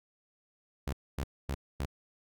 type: tone bursts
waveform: sawtooth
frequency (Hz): 68.7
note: C#2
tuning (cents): -15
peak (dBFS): -28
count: 4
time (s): 0.87-1.856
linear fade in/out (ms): 5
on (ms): 59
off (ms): 250
effects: none